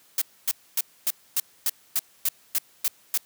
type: noise bursts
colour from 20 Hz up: blue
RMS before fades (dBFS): -23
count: 11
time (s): 0.18-3.176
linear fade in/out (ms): 2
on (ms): 36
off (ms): 260
effects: white hiss -58 dBFS RMS until 3.25 s + high-pass 80 Hz 12 dB/octave